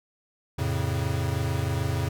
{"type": "chord", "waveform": "square", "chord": "F augmented", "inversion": "none", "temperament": "equal with one note detuned", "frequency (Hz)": [87.31, 110, 136.6], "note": ["F2", "A2", "C#3"], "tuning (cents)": [0, 0, -25], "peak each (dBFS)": -30, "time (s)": [0.58, 2.09], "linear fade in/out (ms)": 10, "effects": []}